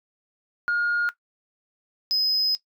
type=tone pair in turn; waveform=sine; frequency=1425 / 5058 Hz; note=F6 / D#8; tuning=+34 / +28 cents; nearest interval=octave + minor seventh; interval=2194 cents; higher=second; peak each=-18 dBFS; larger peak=neither; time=0.68-1.09 / 2.11-2.55 s; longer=second; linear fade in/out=0 ms; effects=noise-tail reverb RT60 0.1 s tail -17 dB re dry + tanh soft clip ceiling -18 dBFS